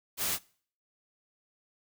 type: noise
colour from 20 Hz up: white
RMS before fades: -31 dBFS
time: 0.17-0.39 s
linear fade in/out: 50 ms
effects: noise-tail reverb RT60 0.5 s tail -23 dB re dry